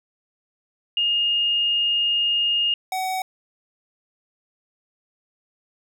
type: tone pair in turn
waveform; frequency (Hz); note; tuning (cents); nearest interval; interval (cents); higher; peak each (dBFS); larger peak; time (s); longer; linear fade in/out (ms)
sine / square; 2840 / 752.2; F7 / F#5; +28 / +28; octave + major seventh; 2300; first; -18 / -24; first; 0.97-2.74 / 2.92-3.22; first; 2
effects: none